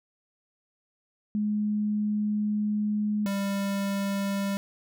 sine / square tone pair in turn, 210 / 198.21 Hz, G#3 / G3, +19 / +19 cents, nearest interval minor second, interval 100 cents, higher first, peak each -24 / -27 dBFS, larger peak first, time 1.35-3.26 / 3.26-4.57 s, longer first, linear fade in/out 0 ms, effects none

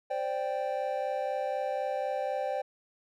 triangle chord, C suspended second, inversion none, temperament equal, 523.3 / 587.3 / 784 Hz, C5 / D5 / G5, 0 / 0 / 0 cents, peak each -32 dBFS, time 0.1-2.62 s, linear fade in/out 10 ms, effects none

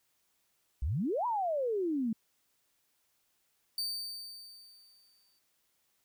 sine exponential two-way sweep, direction up then down, 57.2 to 1004 to 213.3 Hz, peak -29 dBFS, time 0.82-2.13 s, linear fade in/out 5 ms, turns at 1.26 s
40% pulse tone with exponential decay, 4600 Hz, D8, 37 cents flat, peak -30 dBFS, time 3.78-5.39 s, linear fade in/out 2 ms, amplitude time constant 350 ms
effects white hiss -75 dBFS RMS until 6.04 s

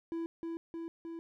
triangle tone with echo, 332 Hz, E4, 12 cents sharp, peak -32 dBFS, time 0.12-0.26 s, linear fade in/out 0 ms, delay 310 ms, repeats 3, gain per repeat -2 dB, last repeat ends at 1.19 s, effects none

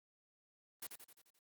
white noise with echo, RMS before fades -45 dBFS, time 0.82-0.87 s, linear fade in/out 5 ms, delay 87 ms, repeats 6, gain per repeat -5 dB, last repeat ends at 1.392 s, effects high-pass 150 Hz 12 dB/octave + Opus 32 kbps

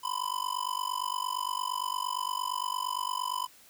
square tone with amplitude modulation, 1006 Hz, B5, 32 cents sharp, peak -27 dBFS, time 0.03-3.47 s, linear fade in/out 20 ms, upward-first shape sine, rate 48.7 Hz, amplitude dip 100%, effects white hiss -57 dBFS RMS until 3.69 s

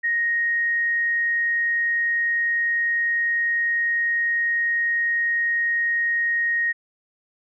sine tone, 1870 Hz, A#6, 5 cents sharp, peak -19 dBFS, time 0.03-6.73 s, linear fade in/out 20 ms, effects none

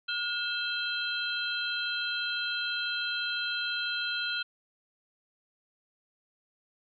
sine tone cluster, 1434 / 2643 / 3189 / 4057 Hz, F6 / E7 / G7 / B7, +45 / +4 / +29 / +46 cents, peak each -33 / -38 / -35 / -36 dBFS, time 0.08-4.43 s, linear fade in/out 10 ms, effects none

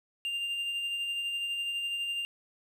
triangle tone with tremolo, 2794 Hz, F7, in tune, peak -28 dBFS, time 0.25-2.25 s, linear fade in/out 0 ms, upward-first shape sine, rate 12 Hz, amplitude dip 30%, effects none

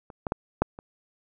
clicks, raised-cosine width 1 ms, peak -29 / -15 / -11 / -6 / -26 dBFS, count 5, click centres 0.102 / 0.268 / 0.321 / 0.62 / 0.789 s, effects none

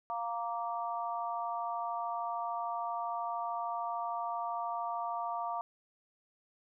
harmonic tone, 233.1 Hz, A#3, in tune, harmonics 3 / 4 / 5, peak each -37 / -38 / -39 dBFS, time 0.1-5.61 s, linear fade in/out 0 ms, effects none

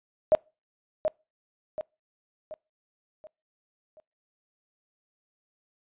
sine tone with echo, 622 Hz, D#5, 1 cent flat, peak -15 dBFS, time 0.32-0.35 s, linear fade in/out 0 ms, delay 730 ms, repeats 5, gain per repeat -7 dB, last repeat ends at 4 s, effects noise-tail reverb RT60 0.3 s tail -26 dB re dry + resampled to 8000 Hz

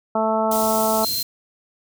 harmonic tone, 220 Hz, A3, in tune, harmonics 1 / 2 / 3 / 4 / 5 / 6, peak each -25 / -27 / -21 / -23 / -30 / -28 dBFS, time 0.15-1.05 s, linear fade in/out 5 ms
white band-stop noise, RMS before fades -27 dBFS, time 0.51-1.23 s, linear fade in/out 5 ms, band 300 to 4800 Hz, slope 12 dB/octave
square tone, 4156 Hz, C8, 12 cents flat, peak -24 dBFS, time 1.03-1.23 s, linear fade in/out 10 ms
effects none

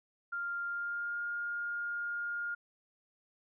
sine tone with pitch glide, 1396.9 to 1415.6 Hz, F6 to F6, 0 to +23 cents, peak -34 dBFS, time 0.32-2.55 s, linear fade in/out 10 ms, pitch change +23 cents, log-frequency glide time 0.65-1.21 s, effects none

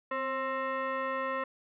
sine tone with frequency modulation, 259.9 Hz, C4, 11 cents flat, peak -30 dBFS, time 0.11-1.44 s, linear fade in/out 5 ms, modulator 794 Hz, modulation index 2, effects none

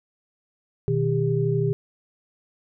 sine tone cluster, 122.9 / 155.3 / 400.1 Hz, B2 / D#3 / G4, -8 / -3 / +35 cents, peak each -24 dBFS, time 0.88-1.73 s, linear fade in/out 0 ms, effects none

